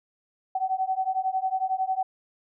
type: beating tone pair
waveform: sine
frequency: 752 / 763 Hz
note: F#5 / G5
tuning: +28 / -47 cents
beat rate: 11 Hz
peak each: -27 dBFS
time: 0.55-2.03 s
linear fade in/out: 5 ms
effects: none